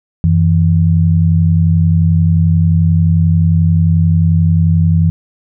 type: tone pair together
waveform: sine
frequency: 91.5 / 162.84 Hz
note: F#2 / E3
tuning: -19 / -21 cents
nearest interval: minor seventh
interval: 998 cents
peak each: -10 dBFS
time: 0.24-5.1 s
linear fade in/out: 0 ms
effects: none